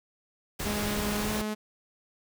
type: noise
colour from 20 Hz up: pink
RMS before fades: -33 dBFS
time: 0.59-1.42 s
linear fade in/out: 10 ms
type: tone with pitch glide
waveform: sawtooth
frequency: 207.7 to 213.2 Hz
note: G#3 to G#3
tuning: 0 to +46 cents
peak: -26 dBFS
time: 0.65-1.55 s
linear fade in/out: 20 ms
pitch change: +46 cents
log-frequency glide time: 1.16-1.31 s
effects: none